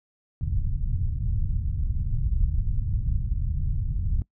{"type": "low-pass noise", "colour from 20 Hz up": "pink", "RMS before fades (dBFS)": -25, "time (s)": [0.41, 4.22], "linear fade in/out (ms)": 2, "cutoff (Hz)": 120, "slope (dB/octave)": 24, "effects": ["noise-tail reverb RT60 0.1 s tail -22 dB re dry"]}